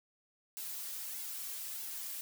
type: noise with flanger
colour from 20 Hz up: blue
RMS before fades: -42 dBFS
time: 0.57-2.21 s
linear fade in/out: 0 ms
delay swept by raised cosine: 1.6 to 4 ms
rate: 1.6 Hz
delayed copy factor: -0.8
effects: none